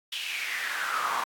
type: noise with high-pass filter sweep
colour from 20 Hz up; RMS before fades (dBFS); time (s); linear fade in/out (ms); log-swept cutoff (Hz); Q
brown; -31; 0.12-1.24; 5; 3100 to 970; 4.9
effects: AAC 64 kbps